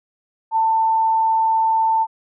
sine tone, 892 Hz, A5, 23 cents sharp, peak -14 dBFS, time 0.51-2.07 s, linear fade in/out 50 ms, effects none

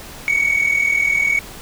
sine tone pair together, 2217 / 2257 Hz, C#7 / C#7, 0 / +31 cents, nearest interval unison, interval 31 cents, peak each -15 dBFS, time 0.28-1.39 s, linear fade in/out 0 ms, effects tanh soft clip ceiling -11 dBFS + pink hiss -36 dBFS RMS until 1.61 s

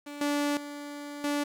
sawtooth tone with level steps, 290 Hz, D4, 22 cents flat, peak -35 / -22 / -34 / -23 dBFS, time 0.06-1.44 s, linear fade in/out 10 ms, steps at 0.21 / 0.57 / 1.24 s, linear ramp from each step 2 ms, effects low-pass 12000 Hz 12 dB/octave + 9-bit

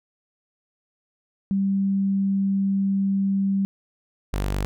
sine / sawtooth tone pair in turn, 195.7 / 48.92 Hz, G3 / G1, -3 / -3 cents, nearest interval 2 octaves, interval 2400 cents, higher first, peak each -19 dBFS, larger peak neither, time 1.51-3.65 / 4.33-4.65 s, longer first, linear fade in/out 0 ms, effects none

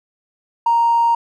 triangle tone with tanh clipping, 932.3 Hz, A#5, in tune, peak -11 dBFS, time 0.66-1.15 s, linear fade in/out 5 ms, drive 1 dB, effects none

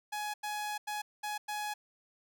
sawtooth tone bursts at uneven times, 839 Hz, G#5, 17 cents sharp, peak -31 dBFS, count 5, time 0.12-0.34 / 0.43-0.78 / 0.87-1.02 / 1.23-1.38 / 1.48-1.74 s, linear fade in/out 10 ms, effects none

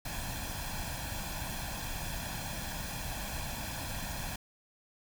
pink noise with comb filter, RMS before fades -38 dBFS, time 0.05-4.36 s, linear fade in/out 5 ms, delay 1.2 ms, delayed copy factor +0.7, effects none

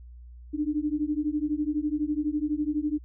sine beating tone pair, 293.7 / 305.7 Hz, D4 / D#4, 0 / -30 cents, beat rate 12 Hz, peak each -28 dBFS, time 0.53-2.99 s, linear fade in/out 20 ms, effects added 60 Hz sine -43 dBFS peak until 3.04 s

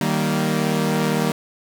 sawtooth chord, Eb major, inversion none, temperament equal with one note detuned, 155.56 / 193.52 / 233.1 Hz, Eb3 / G3 / Bb3, 0 / -22 / 0 cents, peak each -19 dBFS, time 0.01-1.32 s, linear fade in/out 2 ms, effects none

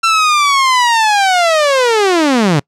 sawtooth linear sweep, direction down, 1353 to 133.7 Hz, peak -5 dBFS, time 0.03-2.6 s, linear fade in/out 10 ms, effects noise-tail reverb RT60 0.1 s tail -26 dB re dry + low-pass 7000 Hz 12 dB/octave

